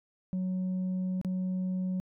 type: tone with dropouts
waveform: sine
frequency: 185 Hz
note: F#3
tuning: in tune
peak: -26 dBFS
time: 0.33-2 s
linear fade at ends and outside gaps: 0 ms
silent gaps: 1.214-1.248 s
effects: tanh soft clip ceiling -28 dBFS